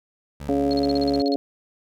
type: tone with pitch glide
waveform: 20% pulse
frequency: 71.7 to 72.41 Hz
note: D2 to D2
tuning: -41 to -24 cents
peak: -28 dBFS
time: 0.4-1.22 s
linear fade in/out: 5 ms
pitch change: +17 cents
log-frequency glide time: 0.6-0.66 s
type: harmonic tone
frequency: 140 Hz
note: C#3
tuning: 18 cents sharp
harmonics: 2 / 3 / 4 / 5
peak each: -21 / -25 / -27 / -29 dBFS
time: 0.49-1.36 s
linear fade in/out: 0 ms
type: tone bursts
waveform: sine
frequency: 4280 Hz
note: C8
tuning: 38 cents sharp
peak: -28 dBFS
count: 11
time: 0.71-1.341 s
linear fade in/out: 0 ms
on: 21 ms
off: 40 ms
effects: none